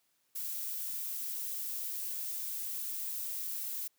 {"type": "noise with high-pass filter sweep", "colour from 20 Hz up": "violet", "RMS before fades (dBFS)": -38, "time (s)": [0.35, 3.88], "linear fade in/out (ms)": 10, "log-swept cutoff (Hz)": [200, 560], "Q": 1, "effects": ["white hiss -75 dBFS RMS until 3.98 s", "high-pass 100 Hz 12 dB/octave"]}